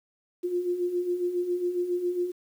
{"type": "beating tone pair", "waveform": "sine", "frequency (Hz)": [349.2, 356.5], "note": ["F4", "F4"], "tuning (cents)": [0, 36], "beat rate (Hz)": 7.3, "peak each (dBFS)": [-33, -26], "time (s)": [0.43, 2.32], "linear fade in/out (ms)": 20, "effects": ["9-bit"]}